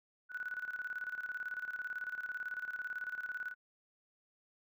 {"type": "tone with tremolo", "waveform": "sine", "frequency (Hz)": 1480, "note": "F#6", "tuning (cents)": 0, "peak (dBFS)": -36, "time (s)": [0.29, 3.55], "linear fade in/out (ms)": 50, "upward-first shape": "square", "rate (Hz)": 18, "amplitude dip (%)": 70, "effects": []}